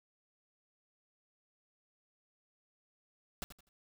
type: noise with echo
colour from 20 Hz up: pink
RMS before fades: -40 dBFS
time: 3.42-3.44 s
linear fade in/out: 0 ms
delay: 83 ms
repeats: 3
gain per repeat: -11 dB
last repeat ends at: 3.689 s
effects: none